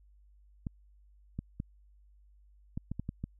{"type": "clicks", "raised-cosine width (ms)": 5, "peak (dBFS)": -23, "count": 8, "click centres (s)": [0.668, 1.39, 1.601, 2.775, 2.916, 2.996, 3.091, 3.24], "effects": ["added 50 Hz sine -58 dBFS peak until 3.39 s"]}